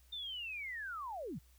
sine linear sweep, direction down, 3644 to 110 Hz, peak -40 dBFS, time 0.12-1.39 s, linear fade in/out 10 ms, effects added 62 Hz sine -62 dBFS peak until 1.58 s + white hiss -70 dBFS RMS until 1.58 s

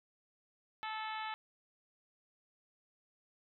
harmonic tone, 436.1 Hz, A4, 15 cents flat, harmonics 2 / 3 / 4 / 5 / 6 / 7 / 8 / 9, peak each -41 / -45 / -47 / -49 / -51 / -52 / -53 / -54 dBFS, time 0.83-1.34 s, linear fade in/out 0 ms, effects none

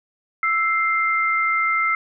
sine tone pair together, 1323.2 / 2093 Hz, E6 / C7, +6 / 0 cents, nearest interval minor sixth, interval 794 cents, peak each -20 dBFS, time 0.43-1.95 s, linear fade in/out 2 ms, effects none

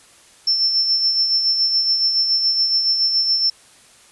sine tone with tremolo, 5360 Hz, E8, 28 cents sharp, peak -13 dBFS, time 0.47-3.5 s, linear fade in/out 5 ms, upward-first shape sine, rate 7.1 Hz, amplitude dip 45%, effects white hiss -49 dBFS RMS until 4.11 s + resampled to 24000 Hz

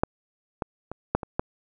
clicks, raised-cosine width 1 ms, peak -6 / -13 / -20 / -6 / -19 / -9 dBFS, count 6, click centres 0.035 / 0.622 / 0.916 / 1.15 / 1.232 / 1.395 s, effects none

